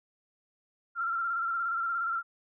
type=tone with vibrato; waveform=sine; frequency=1364 Hz; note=F6; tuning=41 cents flat; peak=-28 dBFS; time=0.95-2.23 s; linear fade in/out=50 ms; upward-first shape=square; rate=17 Hz; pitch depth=37 cents each way; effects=none